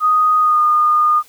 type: tone with pitch glide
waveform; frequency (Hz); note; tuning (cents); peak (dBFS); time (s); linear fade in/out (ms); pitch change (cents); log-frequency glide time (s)
sine; 1244.5 to 1221; D#6 to D#6; 0 to -33; -10; 0-1.23; 50; -33; 0.4-0.61
effects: white hiss -48 dBFS RMS until 1.28 s